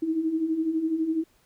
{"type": "beating tone pair", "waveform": "sine", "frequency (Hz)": [311.1, 323.1], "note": ["D#4", "E4"], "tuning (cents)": [0, -35], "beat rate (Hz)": 12, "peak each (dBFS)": [-31, -24], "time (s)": [0.02, 1.24], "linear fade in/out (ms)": 10, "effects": ["pink hiss -64 dBFS RMS until 1.45 s"]}